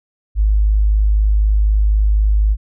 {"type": "tone", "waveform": "sine", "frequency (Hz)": 52, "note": "G#1", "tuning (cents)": 3, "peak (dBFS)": -10, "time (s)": [0.35, 2.57], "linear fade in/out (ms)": 50, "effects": []}